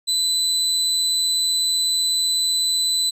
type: tone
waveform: 30% pulse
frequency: 4008 Hz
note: B7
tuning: 25 cents sharp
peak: -15 dBFS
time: 0.07-3.11 s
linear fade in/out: 20 ms
effects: resampled to 32000 Hz